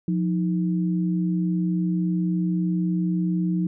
sine tone pair together, 177.01 / 315.4 Hz, F3 / D#4, +24 / +24 cents, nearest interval minor seventh, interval 1000 cents, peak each -21 / -28 dBFS, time 0.08-3.67 s, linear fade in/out 2 ms, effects none

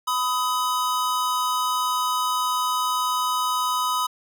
square tone pair together, 1000.1 / 1260 Hz, B5 / D#6, +21 / +21 cents, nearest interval major third, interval 400 cents, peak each -25 dBFS, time 0.07-4.07 s, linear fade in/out 10 ms, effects none

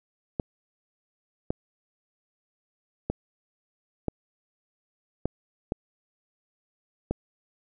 clicks, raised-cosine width 2 ms, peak -13 dBFS, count 7, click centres 0.398 / 1.505 / 3.1 / 4.083 / 5.256 / 5.721 / 7.11 s, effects none

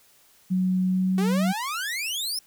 sine tone with pitch glide, 185 to 189 Hz, F#3 to F#3, 0 to +37 cents, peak -20 dBFS, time 0.5-1.53 s, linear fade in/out 20 ms, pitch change +37 cents, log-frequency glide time 0.86-1.37 s
sawtooth exponential sweep, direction up, 369.4 to 5420 Hz, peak -24 dBFS, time 1.18-2.39 s, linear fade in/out 2 ms
effects white hiss -58 dBFS RMS until 2.46 s

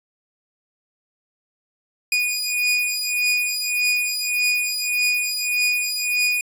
sawtooth beating tone pair, 2461 / 2462.7 Hz, D#7 / D#7, -20 / -18 cents, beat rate 1.7 Hz, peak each -19 dBFS, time 2.12-6.41 s, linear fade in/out 2 ms, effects resampled to 32000 Hz

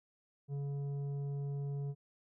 sine tone with tanh clipping, 141.2 Hz, C#3, 32 cents sharp, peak -37 dBFS, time 0.48-1.95 s, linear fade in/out 50 ms, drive 8 dB, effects none

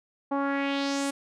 sawtooth tone with low-pass filter sweep, 278.3 Hz, C#4, 7 cents sharp, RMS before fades -28 dBFS, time 0.31-1.11 s, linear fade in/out 10 ms, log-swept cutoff 910 to 10000 Hz, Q 2.5, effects none

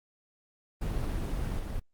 brown noise with level steps, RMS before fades -31 / -34 dBFS, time 0.81-1.8 s, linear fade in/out 10 ms, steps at 1.59 s, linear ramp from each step 2 ms, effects Opus 24 kbps

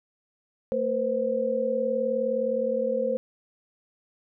sine tone cluster, 224.8 / 484.6 / 524 Hz, A3 / B4 / C5, +37 / -33 / +2 cents, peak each -32 / -29 / -25 dBFS, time 0.72-3.17 s, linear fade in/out 0 ms, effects none

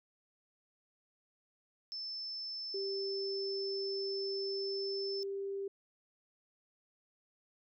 sine tone, 5280 Hz, E8, 2 cents sharp, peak -39 dBFS, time 1.92-5.23 s, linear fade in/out 0 ms
sine tone with pitch glide, 392 to 394.3 Hz, G4 to G4, 0 to +10 cents, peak -36 dBFS, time 2.74-5.68 s, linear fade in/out 5 ms, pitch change +10 cents, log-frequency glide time 4.42-5.34 s
effects none

